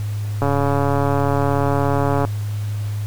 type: click train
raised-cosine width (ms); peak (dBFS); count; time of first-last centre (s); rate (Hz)
1; -6; 259; 0.42-2.25; 141
effects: added 104 Hz sine -21 dBFS peak until 3.06 s + pink hiss -41 dBFS RMS until 3.06 s